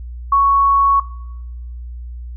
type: tone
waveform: sine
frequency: 1111 Hz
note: C#6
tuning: 4 cents sharp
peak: -9 dBFS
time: 0.32-1 s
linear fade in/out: 5 ms
effects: noise-tail reverb RT60 0.9 s tail -20 dB re dry + added 60 Hz sine -27 dBFS peak until 2.36 s